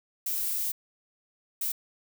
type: noise bursts at uneven times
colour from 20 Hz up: violet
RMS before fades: -30 dBFS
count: 2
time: 0.26-0.72 / 1.61-1.72 s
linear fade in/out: 5 ms
effects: none